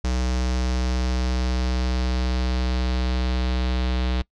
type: tone with low-pass filter sweep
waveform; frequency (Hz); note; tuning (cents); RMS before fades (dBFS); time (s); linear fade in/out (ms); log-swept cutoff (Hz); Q
square; 62.7; B1; +27; -23; 0.04-4.22; 5; 5900 to 3900; 2.4
effects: noise-tail reverb RT60 0.1 s tail -23 dB re dry